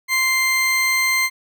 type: tone pair together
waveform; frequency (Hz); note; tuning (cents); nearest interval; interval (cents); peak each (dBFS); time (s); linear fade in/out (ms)
40% pulse; 1046.5 / 2093; C6 / C7; 0 / 0; octave; 1200; -25 / -16; 0.08-1.3; 50
effects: none